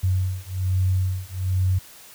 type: beating tone pair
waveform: sine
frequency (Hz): 92.5 / 93.7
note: F#2 / F#2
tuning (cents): 0 / +22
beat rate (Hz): 1.2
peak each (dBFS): -23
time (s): 0.03-1.79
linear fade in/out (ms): 10
effects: white hiss -46 dBFS RMS until 2.14 s